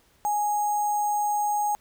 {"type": "tone with sample-and-hold", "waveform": "sine", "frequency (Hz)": 830.6, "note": "G#5", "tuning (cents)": 0, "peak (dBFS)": -22, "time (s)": [0.25, 1.75], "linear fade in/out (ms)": 0, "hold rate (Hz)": 7350, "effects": ["pink hiss -62 dBFS RMS until 1.8 s"]}